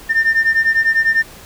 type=beating tone pair; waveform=sine; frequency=1795 / 1805 Hz; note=A6 / A6; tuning=+34 / +44 cents; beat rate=10 Hz; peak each=-14 / -12 dBFS; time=0.09-1.23 s; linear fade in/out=20 ms; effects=tanh soft clip ceiling -8 dBFS + pink hiss -39 dBFS RMS until 1.45 s